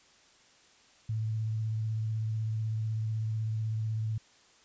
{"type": "tone with vibrato", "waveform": "sine", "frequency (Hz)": 110, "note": "A2", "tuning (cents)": 0, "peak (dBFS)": -29, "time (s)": [1.09, 4.18], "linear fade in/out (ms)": 5, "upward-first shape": "sine", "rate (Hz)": 16, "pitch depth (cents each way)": 22, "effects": ["white hiss -61 dBFS RMS until 4.64 s", "resampled to 16000 Hz"]}